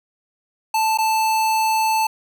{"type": "tone with dropouts", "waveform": "square", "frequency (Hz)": 880, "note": "A5", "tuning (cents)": 0, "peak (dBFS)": -17, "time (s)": [0.74, 2.07], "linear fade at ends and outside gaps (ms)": 5, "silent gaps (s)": [0.975, 0.985], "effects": []}